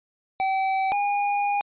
square tone pair in turn, 768 / 814 Hz, G5 / G#5, -36 / -35 cents, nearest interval minor second, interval 101 cents, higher second, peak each -22 dBFS, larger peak neither, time 0.4-0.92 / 0.92-1.61 s, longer second, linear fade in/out 0 ms, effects resampled to 8000 Hz

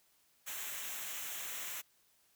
white noise with comb filter, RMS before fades -42 dBFS, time 0.46-1.82 s, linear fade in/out 20 ms, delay 0.21 ms, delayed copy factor -0.65, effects white hiss -71 dBFS RMS until 2.35 s

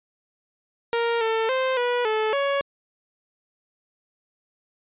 sawtooth tone with pitch steps, 466.6 / 447.3 / 521 / 487.7 / 434.5 / 559 Hz, A#4 / A4 / C5 / B4 / A4 / C#5, +2 / +28 / -7 / -22 / -22 / +14 cents, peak -17 dBFS, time 0.93-2.61 s, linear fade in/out 0 ms, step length 280 ms, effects resampled to 8000 Hz

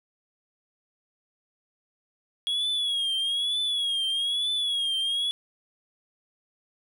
triangle tone with vibrato, 3322 Hz, G#7, in tune, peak -23 dBFS, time 2.47-5.31 s, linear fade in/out 0 ms, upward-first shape triangle, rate 1.1 Hz, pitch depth 100 cents each way, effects none

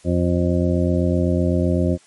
harmonic tone, 87.9 Hz, F2, 12 cents sharp, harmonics 1 / 2 / 3 / 4 / 6 / 7, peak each -20 / -21 / -23 / -24 / -26 / -27 dBFS, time 0.04-1.98 s, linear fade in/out 50 ms, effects white hiss -52 dBFS RMS until 2.06 s + MP3 48 kbps

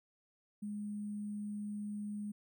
sine tone with sample-and-hold, 207.7 Hz, G#3, in tune, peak -38 dBFS, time 0.62-2.32 s, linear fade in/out 10 ms, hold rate 8820 Hz, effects none

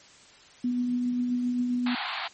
sine tone with tremolo, 246 Hz, B3, 7 cents flat, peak -23 dBFS, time 0.64-1.95 s, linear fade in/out 5 ms, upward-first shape sine, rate 7.5 Hz, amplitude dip 25%
pink band-pass noise, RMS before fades -33 dBFS, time 1.86-2.28 s, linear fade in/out 5 ms, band 690 to 4500 Hz, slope 96 dB/octave
effects white hiss -53 dBFS RMS until 2.33 s + MP3 32 kbps

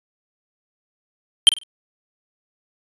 square tone with echo, 3136 Hz, G7, in tune, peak -6 dBFS, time 1.47-1.49 s, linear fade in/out 0 ms, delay 48 ms, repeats 3, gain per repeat -12 dB, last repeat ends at 1.634 s, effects resampled to 24000 Hz

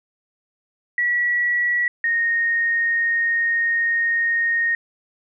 sine tone pair in turn, 1936 / 1856.1 Hz, B6 / A#6, -35 / -8 cents, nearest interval minor second, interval 73 cents, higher first, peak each -17 dBFS, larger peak neither, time 0.98-1.88 / 2.04-4.75 s, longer second, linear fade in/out 2 ms, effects none

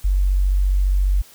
sine tone, 47.32 Hz, F#1, 40 cents sharp, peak -14 dBFS, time 0.04-1.22 s, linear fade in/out 10 ms, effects white hiss -47 dBFS RMS until 1.34 s

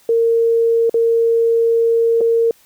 sine tone with dropouts, 460 Hz, A#4, 23 cents flat, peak -11 dBFS, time 0.09-2.51 s, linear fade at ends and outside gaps 2 ms, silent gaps 0.896-0.942 / 2.208-2.212 s, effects white hiss -52 dBFS RMS until 2.65 s

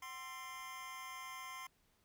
25% pulse tone with amplitude modulation, 1046.5 Hz, C6, in tune, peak -39 dBFS, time 0.02-1.67 s, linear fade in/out 5 ms, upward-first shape sine, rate 296 Hz, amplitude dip 70%, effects pink hiss -75 dBFS RMS until 2.04 s

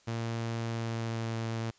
sawtooth tone with pitch glide, 115 to 113.61 Hz, A#2 to A#2, -23 to -44 cents, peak -28 dBFS, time 0.07-1.71 s, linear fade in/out 10 ms, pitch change -21 cents, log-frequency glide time 0.66-1.38 s, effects white hiss -64 dBFS RMS until 1.78 s + resampled to 16000 Hz

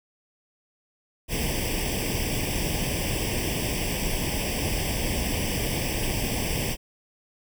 pink noise with comb filter, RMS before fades -27 dBFS, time 1.28-6.77 s, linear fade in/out 50 ms, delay 0.37 ms, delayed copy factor +1, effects none

